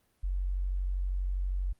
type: tone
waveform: sine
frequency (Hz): 46.25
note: F#1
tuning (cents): 0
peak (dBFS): -28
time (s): 0.23-1.73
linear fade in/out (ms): 10
effects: pink hiss -72 dBFS RMS until 1.79 s + Opus 32 kbps